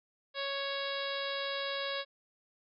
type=harmonic tone with a mistuned harmonic; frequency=554.4 Hz; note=C#5; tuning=in tune; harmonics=1 / 2 / 3 / 4 / 5 / 6 / 7 / 8 / 9; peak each=-38 / -42 / -41 / -45 / -46 / -43 / -41 / -48 / -48 dBFS; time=0.34-2.05 s; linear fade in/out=50 ms; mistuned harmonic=9; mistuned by=-15 cents; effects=none